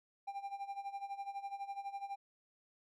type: tone with tremolo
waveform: triangle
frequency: 795 Hz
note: G5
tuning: 24 cents sharp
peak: -36 dBFS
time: 0.27-2.16 s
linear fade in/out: 10 ms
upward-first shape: sine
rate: 12 Hz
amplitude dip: 80%
effects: none